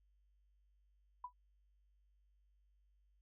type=tone with exponential decay; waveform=sine; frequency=987.8 Hz; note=B5; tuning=in tune; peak=-39 dBFS; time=1.24-1.33 s; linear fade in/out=5 ms; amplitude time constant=18 ms; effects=added 50 Hz sine -70 dBFS peak until 3.21 s